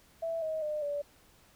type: tone with pitch steps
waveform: sine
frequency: 660 / 631.7 / 604.5 / 578.6 Hz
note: E5 / D#5 / D5 / D5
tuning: +2 / +26 / +50 / -26 cents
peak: -31 dBFS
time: 0.22-1.02 s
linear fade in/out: 10 ms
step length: 200 ms
effects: pink hiss -62 dBFS RMS until 1.55 s